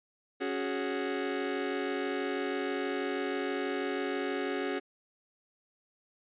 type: chord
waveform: sawtooth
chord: C# suspended fourth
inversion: none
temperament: just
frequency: 277.2 / 369.6 / 415.8 Hz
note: C#4 / F#4 / G#4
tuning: 0 / -2 / +2 cents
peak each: -31 dBFS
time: 0.4-4.8 s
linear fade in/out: 20 ms
effects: resampled to 8000 Hz